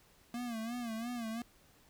square tone with vibrato, 233 Hz, A#3, 1 cent flat, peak -38 dBFS, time 0.34-1.42 s, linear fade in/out 2 ms, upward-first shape sine, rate 2.9 Hz, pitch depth 95 cents each way, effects pink hiss -65 dBFS RMS until 1.89 s

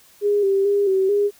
sine tone with pitch steps, 410.4 / 391.4 / 404.4 / 382.2 / 408.3 Hz, G#4 / G4 / G#4 / G4 / G#4, -21 / -3 / -46 / -44 / -29 cents, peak -15 dBFS, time 0.21-1.31 s, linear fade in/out 50 ms, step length 220 ms, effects white hiss -52 dBFS RMS until 1.39 s

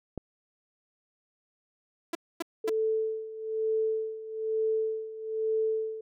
click, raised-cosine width 2 ms, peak -21 dBFS, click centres 0.177 s
sawtooth tone bursts, 335 Hz, E4, 28 cents sharp, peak -25 dBFS, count 3, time 2.13-2.696 s, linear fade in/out 5 ms, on 22 ms, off 250 ms
sine tone with tremolo, 440 Hz, A4, in tune, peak -24 dBFS, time 2.64-6.01 s, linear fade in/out 5 ms, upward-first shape sine, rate 1.1 Hz, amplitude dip 80%
effects none

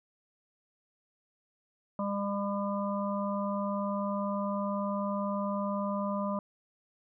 harmonic tone, 201 Hz, G3, 44 cents sharp, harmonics 1 / 3 / 5 / 6, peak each -32 / -35 / -37 / -40 dBFS, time 1.99-6.39 s, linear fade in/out 2 ms, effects none

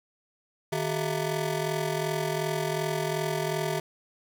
20% pulse ring-modulated tone, 266.7 Hz, C4, 33 cents sharp, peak -19 dBFS, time 0.72-3.8 s, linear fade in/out 5 ms, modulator 112 Hz, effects none

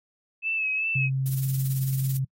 sine tone with vibrato, 2600 Hz, E7, 24 cents flat, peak -24 dBFS, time 0.42-1.1 s, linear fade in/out 50 ms, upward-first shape sine, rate 2.6 Hz, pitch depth 41 cents each way
sine tone, 133.5 Hz, C3, 35 cents sharp, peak -23 dBFS, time 0.95-2.25 s, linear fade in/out 10 ms
violet noise with tremolo, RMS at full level -32 dBFS, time 1.26-2.17 s, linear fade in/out 0 ms, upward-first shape sine, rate 18 Hz, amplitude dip 65%
effects noise-tail reverb RT60 0.1 s tail -25 dB re dry + AAC 48 kbps

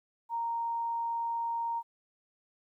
sine tone, 929 Hz, A#5, 6 cents flat, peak -30 dBFS, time 0.29-1.83 s, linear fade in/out 50 ms, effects 12-bit

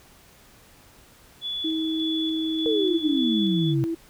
sine tone with tremolo, 3429 Hz, A7, 45 cents flat, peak -27 dBFS, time 1.41-3.75 s, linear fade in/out 50 ms, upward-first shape square, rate 1.7 Hz, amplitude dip 35%
sine tone with pitch glide, 319.1 to 330.4 Hz, D#4 to E4, +44 to +4 cents, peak -24 dBFS, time 1.64-3.95 s, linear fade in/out 10 ms, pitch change +60 cents, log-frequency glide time 3.11-3.79 s
sine exponential sweep, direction down, 466.2 to 129.1 Hz, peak -21 dBFS, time 2.66-3.84 s, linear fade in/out 0 ms
effects pink hiss -53 dBFS RMS until 4.09 s

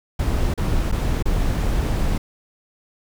brown noise with dropouts, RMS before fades -20 dBFS, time 0.19-2.18 s, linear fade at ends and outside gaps 5 ms, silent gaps 0.54-0.576 / 0.916-0.923 / 1.226-1.255 s, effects none

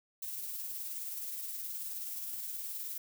violet noise with tremolo, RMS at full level -39 dBFS, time 0.22-2.98 s, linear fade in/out 5 ms, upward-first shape sine, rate 19 Hz, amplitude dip 30%, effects none

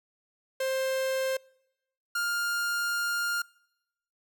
45% pulse tone pair in turn, 527 / 1406.9 Hz, C5 / F6, +12 / +12 cents, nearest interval octave + perfect fourth, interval 1700 cents, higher second, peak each -27 dBFS, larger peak neither, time 0.6-1.37 / 2.15-3.42 s, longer second, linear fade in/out 5 ms, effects noise-tail reverb RT60 0.9 s tail -26 dB re dry

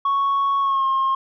sine tone with pitch glide, 1108.7 to 1070.9 Hz, C#6 to C6, 0 to +40 cents, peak -15 dBFS, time 0.05-1.15 s, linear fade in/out 5 ms, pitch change -60 cents, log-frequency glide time 0.6-0.86 s, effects tanh soft clip ceiling -15 dBFS

